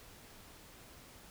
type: silence
effects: pink hiss -56 dBFS RMS until 1.3 s